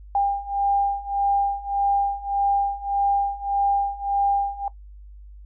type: beating tone pair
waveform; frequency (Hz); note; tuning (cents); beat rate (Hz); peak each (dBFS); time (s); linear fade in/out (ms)
sine; 799 / 800.7; G5 / G5; +33 / +37; 1.7; -24 / -22; 0.15-4.68; 2
effects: noise-tail reverb RT60 0.1 s tail -17 dB re dry + added 50 Hz sine -40 dBFS peak until 5.45 s